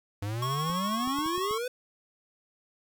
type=exponential sweep; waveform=square; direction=up; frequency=98 to 511 Hz; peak=-31 dBFS; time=0.22-1.68 s; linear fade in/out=5 ms
type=tone with tremolo; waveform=square; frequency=1098 Hz; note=C#6; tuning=17 cents flat; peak=-30 dBFS; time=0.42-1.58 s; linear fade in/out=5 ms; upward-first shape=sine; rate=12 Hz; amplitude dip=25%
type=clicks; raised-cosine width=3 ms; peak=-31 dBFS; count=6; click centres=0.7 / 1.075 / 1.187 / 1.261 / 1.379 / 1.51 s
effects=10-bit